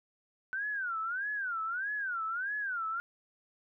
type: tone with vibrato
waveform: sine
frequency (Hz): 1491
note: F#6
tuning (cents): +13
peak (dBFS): -32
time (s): 0.53-3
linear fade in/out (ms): 0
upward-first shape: sine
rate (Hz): 1.6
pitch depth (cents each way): 230
effects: none